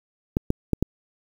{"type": "clicks", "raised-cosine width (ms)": 3, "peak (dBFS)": -7, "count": 4, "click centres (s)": [0.369, 0.504, 0.733, 0.826], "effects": ["7-bit"]}